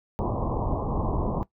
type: low-pass noise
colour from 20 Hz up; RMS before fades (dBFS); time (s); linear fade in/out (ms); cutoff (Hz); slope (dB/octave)
pink; -27; 0.19-1.43; 0; 1100; 96
effects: noise-tail reverb RT60 0.1 s tail -17 dB re dry